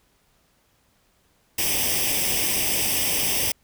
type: noise with comb filter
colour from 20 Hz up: white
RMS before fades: -23 dBFS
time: 1.58-3.52 s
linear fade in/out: 5 ms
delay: 0.36 ms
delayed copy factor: +0.8
effects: pink hiss -64 dBFS RMS until 3.63 s